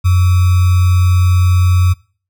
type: tone with sample-and-hold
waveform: sine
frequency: 90 Hz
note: F#2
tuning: 47 cents flat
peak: -7 dBFS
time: 0.04-1.94 s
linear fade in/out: 20 ms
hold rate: 1225 Hz
effects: noise-tail reverb RT60 0.4 s tail -23 dB re dry